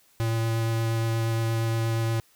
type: tone with vibrato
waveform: square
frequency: 113.7 Hz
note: A#2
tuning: 43 cents flat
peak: -24 dBFS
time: 0.2-2.2 s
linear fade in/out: 0 ms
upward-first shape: triangle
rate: 8.5 Hz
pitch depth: 11 cents each way
effects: white hiss -61 dBFS RMS until 2.35 s